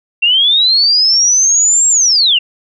sine linear two-way sweep, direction up then down, 2700 to 7590 to 2700 Hz, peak -7 dBFS, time 0.22-2.39 s, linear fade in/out 10 ms, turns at 1.88 s, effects none

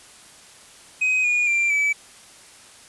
triangle tone with pitch steps, 2519 / 2443 / 2369 / 2298 Hz, D#7 / D#7 / D7 / D7, +21 / -32 / +14 / -38 cents, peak -16 dBFS, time 1.01-1.93 s, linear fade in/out 10 ms, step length 230 ms, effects white hiss -47 dBFS RMS until 2.88 s + resampled to 24000 Hz

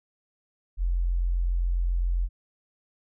sine tone, 43.72 Hz, F1, 3 cents sharp, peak -22 dBFS, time 0.77-2.29 s, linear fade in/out 50 ms, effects none

